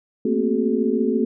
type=tone cluster; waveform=sine; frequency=223.2 / 237.5 / 263.8 / 373.9 / 427.8 Hz; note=A3 / A#3 / C4 / F#4 / A4; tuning=+25 / +33 / +14 / +18 / -49 cents; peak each=-24 dBFS; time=0.25-1.25 s; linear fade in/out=5 ms; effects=none